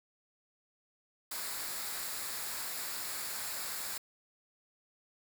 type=noise with comb filter; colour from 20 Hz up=white; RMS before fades=-39 dBFS; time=1.31-3.98 s; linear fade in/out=5 ms; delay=0.33 ms; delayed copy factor=-0.5; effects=none